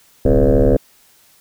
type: tone with frequency modulation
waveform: sine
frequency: 261.6 Hz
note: C4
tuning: in tune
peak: -8 dBFS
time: 0.25-0.77 s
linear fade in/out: 5 ms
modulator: 72.4 Hz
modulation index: 4.3
effects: tanh soft clip ceiling -5 dBFS + white hiss -52 dBFS RMS until 1.4 s